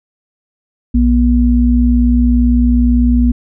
sine tone pair together, 60.14 / 242.1 Hz, B1 / B3, -45 / -34 cents, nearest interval 2 octaves, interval 2411 cents, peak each -10 dBFS, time 0.94-3.32 s, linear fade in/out 10 ms, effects none

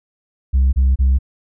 sine tone bursts, 65.9 Hz, C2, 13 cents sharp, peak -8 dBFS, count 3, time 0.53-1.188 s, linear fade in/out 20 ms, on 200 ms, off 29 ms, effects tanh soft clip ceiling -9 dBFS

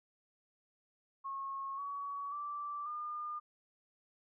sine tone with pitch steps, 1090 / 1128.4 / 1168.2 / 1209.4 Hz, C#6 / C#6 / D6 / D#6, -29 / +30 / -10 / -50 cents, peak -38 dBFS, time 1.24-3.4 s, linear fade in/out 20 ms, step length 540 ms, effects none

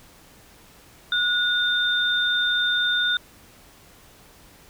sine tone pair together, 1455 / 3612 Hz, F#6 / A7, -29 / +45 cents, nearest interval octave + major third, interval 1574 cents, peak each -22 dBFS, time 1.12-3.17 s, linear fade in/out 2 ms, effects pink hiss -51 dBFS RMS until 4.69 s

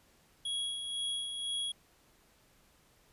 square tone with tremolo, 3322 Hz, G#7, in tune, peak -33 dBFS, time 0.45-1.72 s, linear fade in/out 5 ms, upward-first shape sine, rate 2 Hz, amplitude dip 45%, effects pink hiss -66 dBFS RMS until 3.12 s + resampled to 32000 Hz

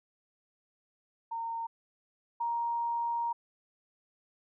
sine tone pair in turn, 918 / 937.3 Hz, A#5 / A#5, -27 / +9 cents, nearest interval unison, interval 36 cents, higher second, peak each -33 / -29 dBFS, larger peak second, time 1.31-1.67 / 2.4-3.33 s, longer second, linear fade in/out 10 ms, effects none

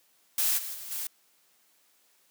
blue noise with level steps, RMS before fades -26 / -37 / -41 / -34 dBFS, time 0.38-1.07 s, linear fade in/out 2 ms, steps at 0.57 / 0.73 / 0.9 s, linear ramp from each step 20 ms, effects white hiss -66 dBFS RMS until 2.3 s + high-pass 200 Hz 12 dB/octave

